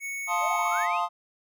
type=tone; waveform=square; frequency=2217 Hz; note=C#7; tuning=in tune; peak=-32 dBFS; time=0-0.88 s; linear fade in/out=50 ms
type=chord; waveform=triangle; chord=F dominant seventh; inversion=none; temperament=equal; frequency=698.5 / 880 / 1046.5 / 1244.5 Hz; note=F5 / A5 / C6 / Eb6; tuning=0 / 0 / 0 / 0 cents; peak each=-28 dBFS; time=0.27-1.09 s; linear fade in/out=50 ms
type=exponential sweep; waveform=sine; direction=up; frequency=540 to 2960 Hz; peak=-32 dBFS; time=0.4-1.01 s; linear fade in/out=50 ms
effects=none